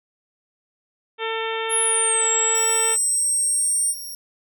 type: harmonic tone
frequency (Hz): 448.6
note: A4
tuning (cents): +34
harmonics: 1 / 2 / 3 / 4 / 5 / 6 / 7 / 8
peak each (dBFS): -27 / -30 / -32 / -33 / -34 / -35 / -35 / -36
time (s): 1.18-2.97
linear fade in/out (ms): 50
type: linear two-way sweep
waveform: sine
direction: down then up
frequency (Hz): 10710 to 7600 to 8840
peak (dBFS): -18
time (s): 1.69-3.95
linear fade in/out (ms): 50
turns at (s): 2.3
type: tone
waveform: 10% pulse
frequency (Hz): 5588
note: F8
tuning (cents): 0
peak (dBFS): -26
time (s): 2.55-4.15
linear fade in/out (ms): 2
effects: none